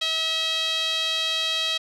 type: tone with band-pass filter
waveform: sawtooth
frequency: 644 Hz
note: E5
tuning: 41 cents flat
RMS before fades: -25 dBFS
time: 0.01-1.78 s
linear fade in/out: 10 ms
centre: 3600 Hz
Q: 4.9
effects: none